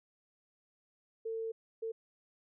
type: tone bursts at uneven times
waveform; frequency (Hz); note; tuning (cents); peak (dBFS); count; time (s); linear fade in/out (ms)
sine; 450; A4; +39; -35; 2; 1.25-1.52 / 1.82-1.92; 10
effects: none